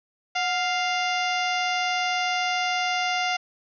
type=harmonic tone with a mistuned harmonic; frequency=698.5 Hz; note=F5; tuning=in tune; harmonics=1 / 2 / 3 / 4 / 5 / 6 / 7 / 8 / 9; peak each=-26 / -31 / -29 / -31 / -36 / -42 / -36 / -40 / -42 dBFS; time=0.35-3.37 s; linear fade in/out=10 ms; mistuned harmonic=1; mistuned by=+80 cents; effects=none